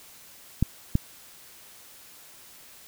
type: clicks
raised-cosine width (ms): 5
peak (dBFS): -8 / -8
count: 2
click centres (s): 0.626 / 0.954
effects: white hiss -50 dBFS RMS until 2.87 s